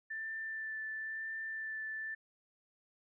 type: tone with vibrato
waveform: sine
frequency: 1769 Hz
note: A6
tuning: 9 cents sharp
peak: -38 dBFS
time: 0.1-2.15 s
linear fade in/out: 10 ms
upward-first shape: sine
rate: 0.99 Hz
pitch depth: 12 cents each way
effects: none